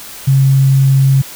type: tone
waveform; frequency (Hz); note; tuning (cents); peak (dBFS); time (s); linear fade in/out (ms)
sine; 135.2; C#3; -43; -6; 0.27-1.22; 10
effects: white hiss -31 dBFS RMS until 1.35 s